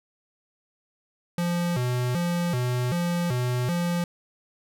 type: tone with vibrato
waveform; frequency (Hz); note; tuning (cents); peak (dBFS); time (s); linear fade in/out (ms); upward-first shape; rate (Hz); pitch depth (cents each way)
square; 146.83; D3; 0; -24; 1.38-4.04; 2; square; 1.3; 290
effects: none